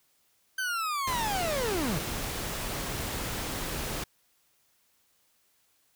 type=linear sweep; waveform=40% pulse; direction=down; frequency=1555 to 127.7 Hz; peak=-28 dBFS; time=0.58-1.99 s; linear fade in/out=5 ms
type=noise; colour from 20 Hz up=pink; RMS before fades=-34 dBFS; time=1.07-4.04 s; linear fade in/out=5 ms
effects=white hiss -69 dBFS RMS until 5.95 s